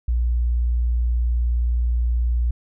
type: tone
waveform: sine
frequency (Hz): 59.5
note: A#1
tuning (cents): +36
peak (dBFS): -17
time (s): 0.08-2.51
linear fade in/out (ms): 5
effects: none